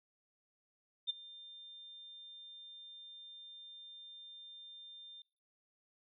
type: tone with ADSR envelope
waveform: sine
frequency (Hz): 3600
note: A7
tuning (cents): +39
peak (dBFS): -30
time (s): 1.07-5.22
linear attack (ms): 28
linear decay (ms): 14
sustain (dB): -20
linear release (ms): 3
effects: noise-tail reverb RT60 0.4 s tail -24 dB re dry